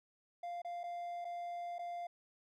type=tone with dropouts; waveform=triangle; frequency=697 Hz; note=F5; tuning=4 cents flat; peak=-38 dBFS; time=0.43-2.07 s; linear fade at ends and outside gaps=5 ms; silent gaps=0.619-0.647 / 0.834-0.838 / 1.246-1.25 / 1.784-1.791 s; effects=none